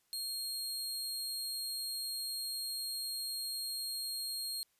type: tone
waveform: sawtooth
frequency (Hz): 4244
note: C8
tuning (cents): +24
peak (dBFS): -34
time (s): 0.13-4.63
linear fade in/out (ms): 0
effects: white hiss -75 dBFS RMS until 4.79 s + resampled to 32000 Hz